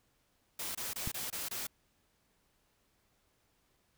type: noise bursts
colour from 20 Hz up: white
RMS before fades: -39 dBFS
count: 6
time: 0.59-1.67 s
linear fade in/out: 5 ms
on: 160 ms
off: 24 ms
type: click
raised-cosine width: 5 ms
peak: -25 dBFS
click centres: 1.075 s
effects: pink hiss -74 dBFS RMS until 3.97 s